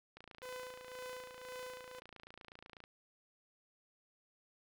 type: click train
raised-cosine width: 0.3 ms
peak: -36 dBFS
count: 76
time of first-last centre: 0.17-2.839 s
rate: 28.1 Hz
type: tone with tremolo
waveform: sawtooth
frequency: 505 Hz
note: B4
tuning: 39 cents sharp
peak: -40 dBFS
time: 0.42-2 s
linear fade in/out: 10 ms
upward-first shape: sine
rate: 1.9 Hz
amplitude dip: 60%
effects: none